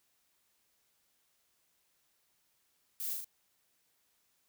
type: noise with echo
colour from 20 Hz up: violet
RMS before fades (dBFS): -39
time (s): 3-3.13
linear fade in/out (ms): 0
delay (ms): 38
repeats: 3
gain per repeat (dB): -2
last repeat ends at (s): 3.244
effects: white hiss -75 dBFS RMS until 4.48 s